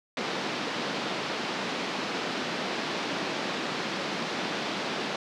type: band-pass noise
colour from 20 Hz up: pink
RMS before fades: -32 dBFS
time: 0.17-5.16 s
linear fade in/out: 2 ms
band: 190 to 4900 Hz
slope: 24 dB/octave
effects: none